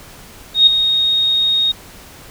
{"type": "tone with ADSR envelope", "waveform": "sine", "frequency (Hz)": 3729, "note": "A#7", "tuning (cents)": 0, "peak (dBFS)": -3, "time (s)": [0.54, 1.72], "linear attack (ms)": 130, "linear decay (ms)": 4, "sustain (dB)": -9, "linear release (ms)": 9, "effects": ["pink hiss -39 dBFS RMS until 2.3 s"]}